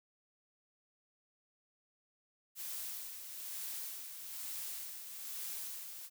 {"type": "noise with tremolo", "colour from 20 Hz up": "blue", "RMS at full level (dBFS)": -42, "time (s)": [2.55, 6.1], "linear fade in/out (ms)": 50, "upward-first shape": "sine", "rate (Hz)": 1.1, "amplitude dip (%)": 50, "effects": []}